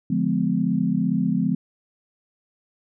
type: chord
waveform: sine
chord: D diminished seventh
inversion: none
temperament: just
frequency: 146.83 / 176.2 / 211.4 / 253.7 Hz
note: D3 / F3 / Ab3 / Cb4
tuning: 0 / +16 / +31 / +47 cents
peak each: -29 / -23 / -24 / -24 dBFS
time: 0.1-1.55 s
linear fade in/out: 5 ms
effects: none